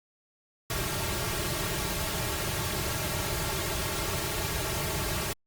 pink noise with comb filter, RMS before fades -31 dBFS, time 0.7-5.33 s, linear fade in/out 2 ms, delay 4 ms, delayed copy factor -1, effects Opus 48 kbps

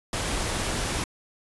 pink noise, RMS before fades -28 dBFS, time 0.13-1.04 s, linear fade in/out 2 ms, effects resampled to 24000 Hz

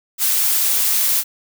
blue noise, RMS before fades -17 dBFS, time 0.18-1.24 s, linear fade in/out 50 ms, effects none

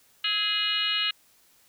harmonic tone with a mistuned harmonic, 415.3 Hz, G#4, in tune, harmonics 3 / 4 / 5 / 6 / 7 / 8 / 9 / 10, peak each -37 / -35 / -36 / -33 / -26 / -38 / -34 / -33 dBFS, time 0.24-1.11 s, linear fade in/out 5 ms, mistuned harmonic 3, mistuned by +63 cents, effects white hiss -61 dBFS RMS until 1.68 s

